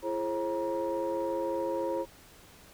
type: tone cluster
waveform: sine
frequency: 338.7 / 422.1 / 536 / 947 Hz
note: E4 / G#4 / C5 / A#5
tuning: +47 / +28 / +42 / +27 cents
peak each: -33 / -37 / -31 / -36 dBFS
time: 0.02-2.06 s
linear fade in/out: 50 ms
effects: tanh soft clip ceiling -22 dBFS + pink hiss -55 dBFS RMS until 2.73 s